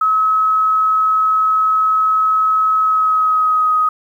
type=tone with pitch glide; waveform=sine; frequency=1284 to 1256.1 Hz; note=E6 to D#6; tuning=-46 to +16 cents; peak=-11 dBFS; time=0.01-3.89 s; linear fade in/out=5 ms; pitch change=-38 cents; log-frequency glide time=2.8-3.74 s; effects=8-bit